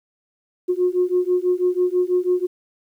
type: beating tone pair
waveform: sine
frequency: 358.1 / 364.2 Hz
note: F4 / F#4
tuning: +43 / -27 cents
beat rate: 6.1 Hz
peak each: -19 dBFS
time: 0.68-2.47 s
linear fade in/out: 20 ms
effects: tanh soft clip ceiling -9 dBFS + 9-bit